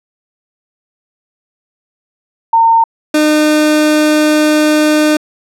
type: tone pair in turn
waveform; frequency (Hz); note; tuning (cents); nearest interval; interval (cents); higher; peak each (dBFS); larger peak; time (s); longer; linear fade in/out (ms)
sine / 30% pulse; 912 / 304.3; A#5 / D#4; -38 / -38; octave + perfect fifth; 1900; first; -5; neither; 2.53-2.84 / 3.14-5.17; second; 5
effects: low-pass 12000 Hz 12 dB/octave